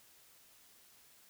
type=silence; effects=white hiss -63 dBFS RMS until 1.29 s